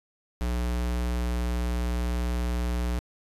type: tone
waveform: square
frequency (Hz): 60.2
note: B1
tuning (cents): -44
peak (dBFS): -26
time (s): 0.41-2.99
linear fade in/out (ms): 0
effects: resampled to 32000 Hz